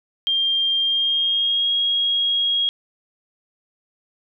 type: tone with pitch glide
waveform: sine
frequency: 3194 to 3284 Hz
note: G7 to G#7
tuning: +32 to -20 cents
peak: -17 dBFS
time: 0.27-2.69 s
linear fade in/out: 0 ms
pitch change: +48 cents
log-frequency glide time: 0.8-1.73 s
effects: none